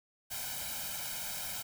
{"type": "noise with comb filter", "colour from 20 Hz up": "white", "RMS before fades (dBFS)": -39, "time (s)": [0.3, 1.63], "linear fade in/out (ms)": 20, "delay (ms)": 1.3, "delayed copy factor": 0.95, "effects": []}